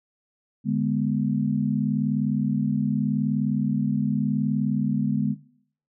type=chord; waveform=sine; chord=G# diminished; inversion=second; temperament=equal; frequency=146.83 / 207.7 / 246.9 Hz; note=D3 / G#3 / B3; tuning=0 / 0 / 0 cents; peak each=-26 / -24 / -26 dBFS; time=0.64-5.36 s; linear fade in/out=50 ms; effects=noise-tail reverb RT60 0.6 s tail -18 dB re dry